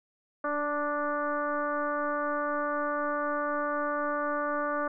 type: tone with frequency modulation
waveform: sine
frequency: 880 Hz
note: A5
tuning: in tune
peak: -27 dBFS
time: 0.44-4.88 s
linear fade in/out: 5 ms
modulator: 294 Hz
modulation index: 2
effects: none